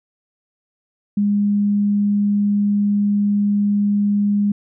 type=tone; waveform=sine; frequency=204.4 Hz; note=G#3; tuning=27 cents flat; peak=-14 dBFS; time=1.17-4.52 s; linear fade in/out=5 ms; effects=none